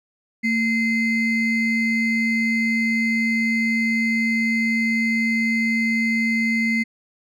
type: ring-modulated tone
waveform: triangle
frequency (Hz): 1148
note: D6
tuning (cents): -40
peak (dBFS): -13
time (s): 0.43-6.84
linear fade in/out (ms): 20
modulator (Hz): 922
effects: none